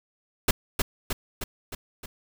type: noise with echo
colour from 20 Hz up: pink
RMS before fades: -19 dBFS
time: 0.48-0.51 s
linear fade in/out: 5 ms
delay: 310 ms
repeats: 5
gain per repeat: -4 dB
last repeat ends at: 2.06 s
effects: none